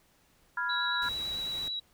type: chord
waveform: sine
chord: F diminished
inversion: second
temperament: equal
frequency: 987.8 / 1396.9 / 1661.2 Hz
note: Cb6 / F6 / Ab6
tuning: 0 / 0 / 0 cents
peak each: -35 / -32 / -34 dBFS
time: 0.57-1.09 s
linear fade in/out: 5 ms
type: tone with vibrato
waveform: sine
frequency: 3900 Hz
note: B7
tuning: 23 cents flat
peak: -32 dBFS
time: 0.69-1.8 s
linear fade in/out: 10 ms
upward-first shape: triangle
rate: 9 Hz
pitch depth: 17 cents each way
type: noise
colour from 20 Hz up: pink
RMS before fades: -46 dBFS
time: 1.02-1.68 s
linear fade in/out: 0 ms
effects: pink hiss -66 dBFS RMS until 1.93 s